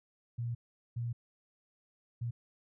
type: tone bursts at uneven times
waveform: sine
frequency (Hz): 118.4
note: A#2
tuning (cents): +27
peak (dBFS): -33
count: 3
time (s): 0.38-0.55 / 0.96-1.13 / 2.21-2.31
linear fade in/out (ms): 10
effects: none